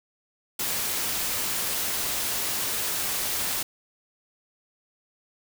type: noise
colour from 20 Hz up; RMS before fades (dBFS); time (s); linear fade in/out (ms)
white; -28; 0.59-3.63; 5
effects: none